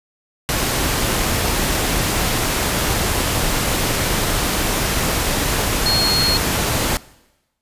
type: tone in noise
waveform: sine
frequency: 4292 Hz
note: C8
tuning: 43 cents sharp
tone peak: -16 dBFS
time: 5.86-6.37 s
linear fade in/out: 0 ms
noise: pink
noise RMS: -19 dBFS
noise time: 0.49-6.97 s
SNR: 0 dB
effects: noise-tail reverb RT60 1.0 s tail -21 dB re dry + resampled to 32000 Hz